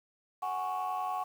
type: chord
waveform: sine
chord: F# suspended second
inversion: none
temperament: equal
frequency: 740 / 830.6 / 1108.7 Hz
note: F#5 / G#5 / C#6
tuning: 0 / 0 / 0 cents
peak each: -33 / -36 / -34 dBFS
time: 0.42-1.24 s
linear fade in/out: 10 ms
effects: tanh soft clip ceiling -27 dBFS + 9-bit